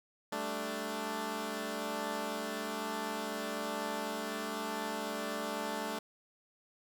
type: chord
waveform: 10% pulse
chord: G suspended second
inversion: none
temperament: equal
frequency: 196 / 220 / 293.7 Hz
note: G3 / A3 / D4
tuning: 0 / 0 / 0 cents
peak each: -35 / -30 / -32 dBFS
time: 0.32-5.99 s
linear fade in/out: 5 ms
effects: none